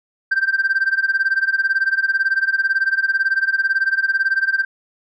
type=tone with tremolo; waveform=sine; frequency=1568 Hz; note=G6; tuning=in tune; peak=-10 dBFS; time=0.31-4.65 s; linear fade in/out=10 ms; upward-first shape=sine; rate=18 Hz; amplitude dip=90%; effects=tanh soft clip ceiling -11 dBFS

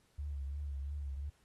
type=tone with vibrato; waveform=sine; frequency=70.7 Hz; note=C#2; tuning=35 cents sharp; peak=-37 dBFS; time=0.18-1.3 s; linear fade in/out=10 ms; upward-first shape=triangle; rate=2.9 Hz; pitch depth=70 cents each way; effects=pink hiss -72 dBFS RMS until 1.44 s + AAC 32 kbps

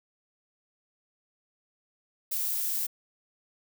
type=noise; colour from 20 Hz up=violet; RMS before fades=-30 dBFS; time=2.31-2.87 s; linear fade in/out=10 ms; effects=none

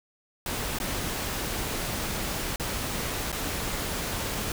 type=noise with dropouts; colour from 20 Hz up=pink; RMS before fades=-31 dBFS; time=0.46-4.52 s; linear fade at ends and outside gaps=2 ms; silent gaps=0.787-0.8 / 2.56-2.597 / 3.319-3.326 s; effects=none

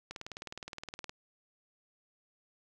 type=click train; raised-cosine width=0.2 ms; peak=-24 dBFS; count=20; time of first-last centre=0.11-1.094 s; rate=19.3 Hz; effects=none

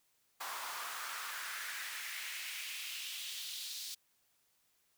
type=noise with high-pass filter sweep; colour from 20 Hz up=pink; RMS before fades=-43 dBFS; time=0.4-3.95 s; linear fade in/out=10 ms; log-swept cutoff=930 to 4300 Hz; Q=2.4; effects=white hiss -75 dBFS RMS until 4.97 s

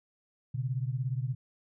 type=beating tone pair; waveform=sine; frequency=123.47 / 140.47 Hz; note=B2 / C#3; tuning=0 / +23 cents; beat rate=17 Hz; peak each=-31 / -34 dBFS; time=0.54-1.35 s; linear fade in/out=10 ms; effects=none

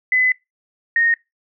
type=tone pair in turn; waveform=sine; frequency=2015 / 1854.2 Hz; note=B6 / A#6; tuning=+34 / -10 cents; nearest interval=minor second; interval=144 cents; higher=first; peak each=-13 / -13 dBFS; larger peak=neither; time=0.12-0.32 / 0.96-1.14 s; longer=first; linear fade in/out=2 ms; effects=noise-tail reverb RT60 0.2 s tail -23 dB re dry

